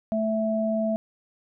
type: tone pair together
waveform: sine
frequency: 219.6 / 658 Hz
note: A3 / E5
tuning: -3 / -3 cents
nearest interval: octave + perfect fifth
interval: 1900 cents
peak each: -25 dBFS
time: 0.12-0.96 s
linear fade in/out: 0 ms
effects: none